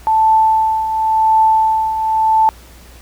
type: tone with tremolo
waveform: sine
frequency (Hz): 880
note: A5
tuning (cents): 0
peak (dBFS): -7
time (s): 0.07-2.49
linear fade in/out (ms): 0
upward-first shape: triangle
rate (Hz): 0.93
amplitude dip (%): 65
effects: added 60 Hz sine -39 dBFS peak until 3.01 s + pink hiss -43 dBFS RMS until 3.01 s